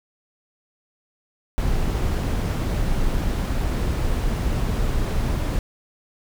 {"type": "noise", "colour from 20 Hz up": "brown", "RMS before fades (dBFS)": -22, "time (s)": [1.58, 5.59], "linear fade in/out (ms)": 0, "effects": []}